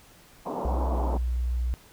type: band-pass noise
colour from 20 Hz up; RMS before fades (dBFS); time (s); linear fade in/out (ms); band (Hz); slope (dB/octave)
white; -32; 0.45-1.18; 20; 150 to 1000; 48
type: tone with pitch glide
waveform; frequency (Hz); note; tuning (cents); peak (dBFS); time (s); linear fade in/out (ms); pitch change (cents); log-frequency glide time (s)
sine; 63 to 61.07; B1 to B1; +35 to -19; -24; 0.65-1.74; 0; -54; 0.91-1
effects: pink hiss -54 dBFS RMS until 1.92 s